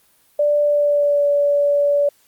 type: tone with pitch glide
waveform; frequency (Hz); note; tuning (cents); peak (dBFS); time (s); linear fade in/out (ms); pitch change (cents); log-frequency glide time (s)
sine; 587.3 to 575.2; D5 to D5; 0 to -36; -13; 0.39-2.09; 5; -36; 0.61-1.27
effects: white hiss -57 dBFS RMS until 2.27 s + Opus 32 kbps